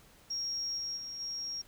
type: tone with level steps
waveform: sine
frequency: 5588 Hz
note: F8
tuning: in tune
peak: -32 / -34 / -39 / -35 dBFS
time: 0.3-1.62 s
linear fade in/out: 10 ms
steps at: 0.77 / 0.96 / 1.19 s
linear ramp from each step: 20 ms
effects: tanh soft clip ceiling -28 dBFS + pink hiss -60 dBFS RMS until 1.67 s